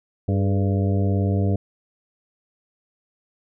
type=harmonic tone with a mistuned harmonic; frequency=98 Hz; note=G2; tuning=in tune; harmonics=1 / 2 / 3 / 4 / 5 / 6 / 7; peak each=-19 / -25 / -29 / -31 / -33 / -35 / -36 dBFS; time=0.28-1.56 s; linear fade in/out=5 ms; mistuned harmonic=4; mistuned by=+80 cents; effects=none